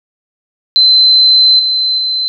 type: tone with level steps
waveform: sine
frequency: 4067 Hz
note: C8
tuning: 50 cents flat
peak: -4 / -10 / -12 dBFS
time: 0.76-2.28 s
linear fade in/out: 0 ms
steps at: 1.59 / 1.98 s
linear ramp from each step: 5 ms
effects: none